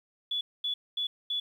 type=tone bursts; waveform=sine; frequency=3427 Hz; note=A7; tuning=46 cents flat; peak=-28 dBFS; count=4; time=0.31-1.4 s; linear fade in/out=5 ms; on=100 ms; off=230 ms; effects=10-bit